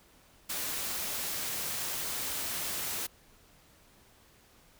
white noise, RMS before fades -35 dBFS, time 0.49-3.07 s, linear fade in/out 10 ms, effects pink hiss -61 dBFS RMS until 4.79 s

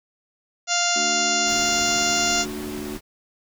harmonic tone, 698.5 Hz, F5, in tune, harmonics 1 / 2 / 3 / 4 / 5 / 6 / 7 / 8 / 9 / 10, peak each -26 / -27 / -31 / -28 / -31 / -30 / -31 / -27 / -30 / -26 dBFS, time 0.67-2.46 s, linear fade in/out 50 ms
triangle chord, D major, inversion second, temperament equal with one note detuned, 220 / 294.5 / 370 Hz, A3 / D4 / F#4, 0 / +5 / 0 cents, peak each -32 dBFS, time 0.95-2.98 s, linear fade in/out 20 ms
pink noise, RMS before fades -37 dBFS, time 1.45-3.01 s, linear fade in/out 50 ms
effects none

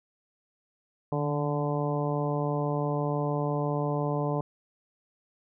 harmonic tone with a mistuned harmonic, 145.9 Hz, D3, 11 cents flat, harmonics 1 / 2 / 3 / 4 / 5 / 6 / 7, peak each -29 / -34 / -33 / -34 / -37 / -38 / -38 dBFS, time 1.12-4.41 s, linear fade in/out 2 ms, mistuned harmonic 1, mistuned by +36 cents, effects none

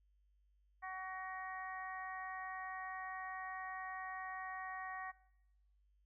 harmonic tone, 375.4 Hz, F#4, 25 cents sharp, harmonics 2 / 3 / 4 / 5 / 6, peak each -47 / -48 / -57 / -48 / -62 dBFS, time 0.82-5.12 s, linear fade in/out 20 ms, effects noise-tail reverb RT60 0.9 s tail -22 dB re dry + added 50 Hz sine -70 dBFS peak until 6.05 s

